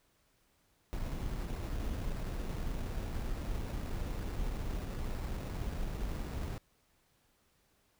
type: noise with sample-and-hold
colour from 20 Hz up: brown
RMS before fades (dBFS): -37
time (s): 0.93-6.58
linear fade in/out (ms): 0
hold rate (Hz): 3150
effects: pink hiss -72 dBFS RMS until 7.99 s